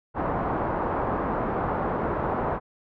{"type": "low-pass noise", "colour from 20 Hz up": "white", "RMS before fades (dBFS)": -27, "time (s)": [0.14, 2.6], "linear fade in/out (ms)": 50, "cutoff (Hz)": 1100, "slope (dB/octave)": 24, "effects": []}